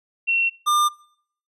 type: tone pair in turn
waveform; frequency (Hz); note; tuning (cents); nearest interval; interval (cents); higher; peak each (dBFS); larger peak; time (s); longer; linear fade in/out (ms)
sine / square; 2722 / 1200; F7 / D6; -45 / +37; octave + major second; 1418; first; -17; neither; 0.27-0.5 / 0.66-0.89; neither; 20
effects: noise-tail reverb RT60 0.6 s tail -22 dB re dry + resampled to 32000 Hz